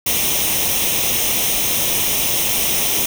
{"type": "noise with comb filter", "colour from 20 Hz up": "white", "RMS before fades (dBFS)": -18, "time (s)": [0.06, 3.06], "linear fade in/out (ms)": 5, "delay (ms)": 0.33, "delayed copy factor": 0.65, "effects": []}